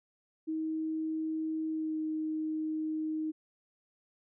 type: tone with pitch glide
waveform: sine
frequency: 316.6 to 312.6 Hz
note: D#4 to D#4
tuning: +30 to +8 cents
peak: -31 dBFS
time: 0.47-3.32 s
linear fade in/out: 20 ms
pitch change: -22 cents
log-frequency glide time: 1.69-1.98 s
effects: none